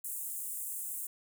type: high-pass noise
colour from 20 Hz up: pink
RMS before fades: -39 dBFS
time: 0.04-1.07 s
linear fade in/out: 5 ms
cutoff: 7900 Hz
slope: 48 dB/octave
effects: none